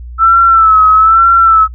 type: tone with vibrato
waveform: sine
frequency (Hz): 1318.5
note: E6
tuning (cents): 0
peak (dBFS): -3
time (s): 0.18-1.68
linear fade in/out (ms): 50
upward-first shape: sine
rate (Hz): 1.1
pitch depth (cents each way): 57
effects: noise-tail reverb RT60 0.1 s tail -25 dB re dry + added 60 Hz sine -24 dBFS peak until 1.74 s